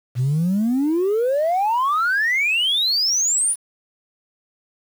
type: exponential sweep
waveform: sine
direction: up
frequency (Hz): 117.9 to 10000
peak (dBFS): -15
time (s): 0.15-3.56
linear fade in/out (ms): 50
effects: tanh soft clip ceiling -13 dBFS + 7-bit